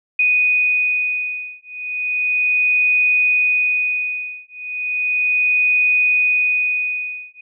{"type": "beating tone pair", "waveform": "sine", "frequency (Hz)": [2484, 2484.35], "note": ["D#7", "D#7"], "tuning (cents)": [-3, -3], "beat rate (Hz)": 0.35, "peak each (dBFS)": -18, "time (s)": [0.19, 7.41], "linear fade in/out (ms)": 5, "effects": []}